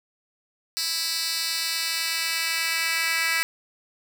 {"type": "tone with high-pass filter sweep", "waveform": "10% pulse", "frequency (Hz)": 328.2, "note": "E4", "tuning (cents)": -8, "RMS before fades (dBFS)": -26, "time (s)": [0.77, 3.43], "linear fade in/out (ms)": 0, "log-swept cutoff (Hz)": [4300, 2200], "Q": 1.9, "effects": []}